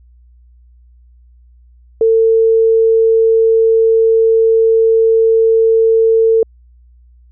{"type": "tone", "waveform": "sine", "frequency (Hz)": 450, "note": "A4", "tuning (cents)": 39, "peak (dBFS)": -7, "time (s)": [2.01, 6.43], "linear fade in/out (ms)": 2, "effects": ["added 60 Hz sine -42 dBFS peak until 7.31 s"]}